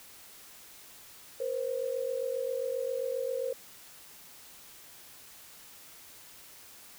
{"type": "tone pair together", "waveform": "sine", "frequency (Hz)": [476.7, 524.2], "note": ["A#4", "C5"], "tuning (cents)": [39, 3], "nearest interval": "major second", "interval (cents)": 164, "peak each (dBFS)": [-34, -32], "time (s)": [1.4, 3.53], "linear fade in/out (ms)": 5, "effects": ["white hiss -52 dBFS RMS until 6.98 s"]}